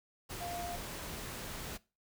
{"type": "tone in noise", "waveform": "sine", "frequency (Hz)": 698.5, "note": "F5", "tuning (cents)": 0, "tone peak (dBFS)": -39, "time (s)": [0.4, 0.77], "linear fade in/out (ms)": 20, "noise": "pink", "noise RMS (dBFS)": -43, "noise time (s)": [0.29, 1.78], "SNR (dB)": 1, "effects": ["noise-tail reverb RT60 0.3 s tail -21 dB re dry"]}